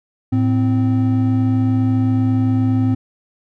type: tone pair together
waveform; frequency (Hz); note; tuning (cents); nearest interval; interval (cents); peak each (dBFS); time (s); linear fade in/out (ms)
triangle; 108.9 / 259; A2 / C4; -17 / -17; octave + minor third; 1500; -14 / -14; 0.32-2.95; 10
effects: none